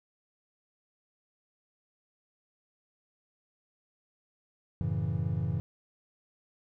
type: chord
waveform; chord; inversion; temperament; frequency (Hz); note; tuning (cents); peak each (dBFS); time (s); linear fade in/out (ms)
triangle; F# minor seventh; none; equal; 92.5 / 110 / 138.59 / 164.81; F#2 / A2 / C#3 / E3; 0 / 0 / 0 / 0; -32; 4.81-5.6; 0
effects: none